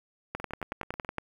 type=two click trains; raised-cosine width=0.5 ms; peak=-17 / -24 dBFS; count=10 / 7; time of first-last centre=0.35-1.183 / 0.4-1.048 s; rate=10.8 / 9.26 Hz; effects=8-bit